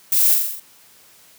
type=noise with echo; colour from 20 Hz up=violet; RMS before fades=-17 dBFS; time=0.12-0.34 s; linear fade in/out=2 ms; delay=43 ms; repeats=6; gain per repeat=-3 dB; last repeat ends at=0.598 s; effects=white hiss -50 dBFS RMS until 1.38 s + high-pass 80 Hz 12 dB/octave